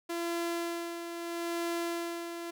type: tone with tremolo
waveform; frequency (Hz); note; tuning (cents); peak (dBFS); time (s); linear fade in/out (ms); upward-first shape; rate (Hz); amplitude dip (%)
sawtooth; 340; F4; -46; -27; 0.09-2.51; 10; sine; 0.77; 55
effects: none